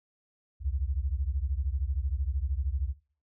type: beating tone pair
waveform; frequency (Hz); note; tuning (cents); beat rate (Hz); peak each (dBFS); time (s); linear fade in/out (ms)
sine; 63.2 / 76.2; B1 / D#2; +41 / -36; 13; -30 / -31; 0.6-2.94; 50
effects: noise-tail reverb RT60 0.4 s tail -17 dB re dry